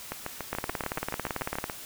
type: two click trains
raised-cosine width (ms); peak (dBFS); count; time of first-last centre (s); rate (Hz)
0.5; -14 / -17; 21 / 12; 0.53-1.641 / 0.12-1.698; 18 / 6.97
effects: white hiss -43 dBFS RMS until 1.85 s